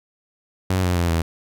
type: tone with pitch steps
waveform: sawtooth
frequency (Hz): 93.4 / 89.65 / 86.04 / 82.59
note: F#2 / F2 / F2 / E2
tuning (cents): +17 / +46 / -25 / +4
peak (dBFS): -14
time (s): 0.7-1.22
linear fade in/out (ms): 5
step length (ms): 130
effects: none